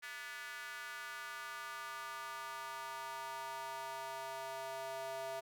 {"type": "tone with high-pass filter sweep", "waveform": "square", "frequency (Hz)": 133.2, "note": "C3", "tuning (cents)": 31, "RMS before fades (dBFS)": -45, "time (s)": [0.02, 5.41], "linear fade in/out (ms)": 20, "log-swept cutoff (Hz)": [1700, 660], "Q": 3.1, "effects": []}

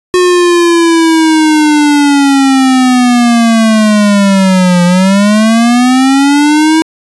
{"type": "linear two-way sweep", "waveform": "square", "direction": "down then up", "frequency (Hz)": [363.8, 174.61, 322.3], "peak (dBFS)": -5, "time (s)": [0.14, 6.82], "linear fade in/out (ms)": 0, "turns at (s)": 4.84, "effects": ["resampled to 24000 Hz"]}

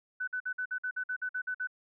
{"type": "tone bursts", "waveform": "sine", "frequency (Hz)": 1500, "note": "F#6", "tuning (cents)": 23, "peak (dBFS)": -31, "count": 12, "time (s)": [0.2, 1.673], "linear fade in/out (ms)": 10, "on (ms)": 76, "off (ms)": 51, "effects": []}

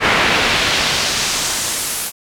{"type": "noise with band-pass filter sweep", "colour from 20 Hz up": "brown", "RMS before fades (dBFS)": -17, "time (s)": [0, 2.12], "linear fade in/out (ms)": 50, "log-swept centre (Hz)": [2000, 12000], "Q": 1.1, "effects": []}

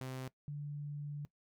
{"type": "tone pair in turn", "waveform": ["sawtooth", "sine"], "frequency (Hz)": [130, 145.92], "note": ["C3", "D3"], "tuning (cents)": [-11, -11], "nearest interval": "major second", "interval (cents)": 200, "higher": "second", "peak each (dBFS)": [-37, -39], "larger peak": "first", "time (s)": [[0.01, 0.28], [0.48, 1.25]], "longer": "second", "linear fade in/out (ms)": 0, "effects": ["noise-tail reverb RT60 0.1 s tail -19 dB re dry"]}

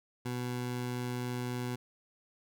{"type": "tone", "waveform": "20% pulse", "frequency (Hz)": 123.6, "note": "B2", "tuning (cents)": 2, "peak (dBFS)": -29, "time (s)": [0.25, 1.76], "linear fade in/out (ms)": 10, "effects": []}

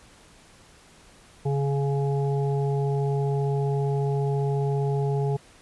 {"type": "harmonic tone", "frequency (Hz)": 139.6, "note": "C#3", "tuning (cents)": 13, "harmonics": [1, 3, 5, 6], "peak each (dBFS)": [-23, -28, -38, -36], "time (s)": [1.45, 5.37], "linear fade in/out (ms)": 10, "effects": ["pink hiss -53 dBFS RMS until 5.61 s", "resampled to 24000 Hz"]}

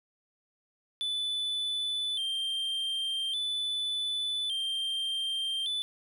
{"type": "tone with vibrato", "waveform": "triangle", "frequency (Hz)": 3324, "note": "G#7", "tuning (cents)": 1, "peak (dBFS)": -28, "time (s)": [1.01, 5.82], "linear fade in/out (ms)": 0, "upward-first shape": "square", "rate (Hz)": 0.43, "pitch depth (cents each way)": 84, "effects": []}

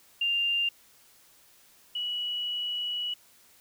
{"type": "tone pair in turn", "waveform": "sine", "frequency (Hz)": [2794, 2933], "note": ["F7", "F#7"], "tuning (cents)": [0, -16], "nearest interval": "minor second", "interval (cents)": 84, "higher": "second", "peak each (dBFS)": [-24, -29], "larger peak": "first", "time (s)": [[0.21, 0.69], [1.95, 3.14]], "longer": "second", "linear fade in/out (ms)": 5, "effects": ["white hiss -59 dBFS RMS until 3.6 s"]}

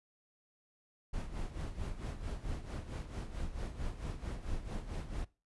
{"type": "noise with tremolo", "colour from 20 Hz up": "brown", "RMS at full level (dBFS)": -37, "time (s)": [1.13, 5.25], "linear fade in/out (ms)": 10, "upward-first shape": "sine", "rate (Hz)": 4.5, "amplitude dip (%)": 70, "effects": ["noise-tail reverb RT60 0.3 s tail -21 dB re dry", "resampled to 24000 Hz"]}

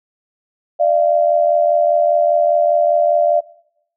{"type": "tone pair together", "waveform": "sine", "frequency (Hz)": [598, 683], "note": ["D5", "F5"], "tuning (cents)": [31, -39], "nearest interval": "major second", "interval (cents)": 230, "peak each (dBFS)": -14, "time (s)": [0.79, 3.41], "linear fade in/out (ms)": 20, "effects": ["noise-tail reverb RT60 0.7 s tail -19 dB re dry"]}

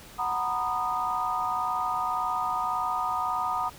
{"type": "chord", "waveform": "sine", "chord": "B major seventh", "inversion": "second", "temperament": "just", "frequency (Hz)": [740.8, 926, 987.8, 1234.7], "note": ["F#5", "A#5", "B5", "D#6"], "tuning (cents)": [2, -12, 0, -14], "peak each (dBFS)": [-32, -32, -33, -29], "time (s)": [0.18, 3.7], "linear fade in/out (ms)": 20, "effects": ["pink hiss -48 dBFS RMS until 3.78 s"]}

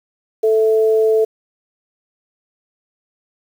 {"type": "tone pair together", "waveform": "sine", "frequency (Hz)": [439.8, 659], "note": ["A4", "E5"], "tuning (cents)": [-1, -1], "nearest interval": "perfect fifth", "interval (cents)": 700, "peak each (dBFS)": [-11, -22], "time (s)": [0.43, 1.25], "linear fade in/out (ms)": 10, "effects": ["7-bit"]}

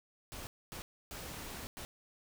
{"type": "noise bursts at uneven times", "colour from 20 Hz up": "pink", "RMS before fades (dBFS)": -45, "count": 4, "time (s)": [[0.32, 0.47], [0.72, 0.82], [1.11, 1.67], [1.77, 1.85]], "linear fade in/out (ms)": 0, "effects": []}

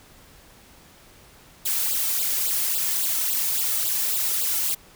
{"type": "noise with flanger", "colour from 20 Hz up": "blue", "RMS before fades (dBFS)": -24, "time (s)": [1.65, 4.75], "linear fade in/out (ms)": 10, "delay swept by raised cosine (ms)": [0.24, 2.34], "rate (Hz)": 3.6, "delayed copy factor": 0.95, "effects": ["pink hiss -51 dBFS RMS until 4.95 s"]}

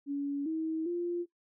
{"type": "tone with pitch steps", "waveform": "sine", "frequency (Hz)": [282.9, 319.9, 347.8], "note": ["C#4", "D#4", "F4"], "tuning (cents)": [35, 48, -7], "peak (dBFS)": -30, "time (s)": [0.06, 1.26], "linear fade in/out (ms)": 50, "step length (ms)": 400, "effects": ["noise-tail reverb RT60 0.1 s tail -17 dB re dry"]}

